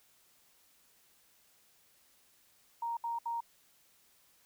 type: tone bursts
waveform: sine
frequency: 932.3 Hz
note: A#5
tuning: in tune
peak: -33 dBFS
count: 3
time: 2.82-3.406 s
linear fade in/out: 5 ms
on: 150 ms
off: 68 ms
effects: white hiss -67 dBFS RMS until 4.45 s

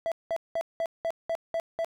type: tone bursts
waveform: triangle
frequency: 662 Hz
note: E5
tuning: 7 cents sharp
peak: -24 dBFS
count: 8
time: 0.06-1.846 s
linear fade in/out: 0 ms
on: 57 ms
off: 190 ms
effects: none

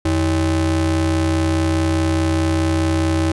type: ring-modulated tone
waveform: square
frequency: 118.2 Hz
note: A#2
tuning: 24 cents sharp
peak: -13 dBFS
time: 0.05-3.32 s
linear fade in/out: 5 ms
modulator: 204 Hz
effects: resampled to 24000 Hz

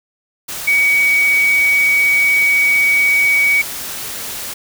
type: tone in noise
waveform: sine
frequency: 2258 Hz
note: C#7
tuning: 31 cents sharp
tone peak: -10 dBFS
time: 0.67-3.62 s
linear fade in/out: 10 ms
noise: white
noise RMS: -26 dBFS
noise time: 0.48-4.54 s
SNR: +13 dB
effects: none

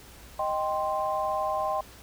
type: chord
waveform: sine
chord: C minor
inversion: first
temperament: equal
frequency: 622.3 / 784 / 1046.5 Hz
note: Eb5 / G5 / C6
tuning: 0 / 0 / 0 cents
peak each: -30 dBFS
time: 0.39-1.81 s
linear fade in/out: 5 ms
effects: added 60 Hz sine -53 dBFS peak until 2.02 s + pink hiss -50 dBFS RMS until 2.02 s

